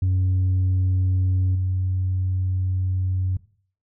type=tone with level steps; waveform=sine; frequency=92.9 Hz; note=F#2; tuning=7 cents sharp; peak=-15 / -19 dBFS; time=0.02-3.37 s; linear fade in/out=5 ms; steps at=1.55 s; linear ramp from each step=2 ms; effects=noise-tail reverb RT60 0.5 s tail -19 dB re dry + tanh soft clip ceiling -16 dBFS